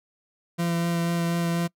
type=tone with vibrato; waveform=40% pulse; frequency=170 Hz; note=F3; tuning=46 cents flat; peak=-22 dBFS; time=0.58-1.68 s; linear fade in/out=20 ms; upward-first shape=sine; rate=4.1 Hz; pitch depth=11 cents each way; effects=noise-tail reverb RT60 0.1 s tail -25 dB re dry